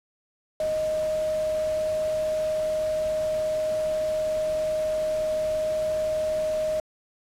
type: tone in noise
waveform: sine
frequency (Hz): 622.3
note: D#5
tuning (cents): 0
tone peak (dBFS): -23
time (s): 0.6-6.8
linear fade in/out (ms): 2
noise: pink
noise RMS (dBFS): -41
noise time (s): 0.6-6.8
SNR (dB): +15
effects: low-pass 11000 Hz 12 dB/octave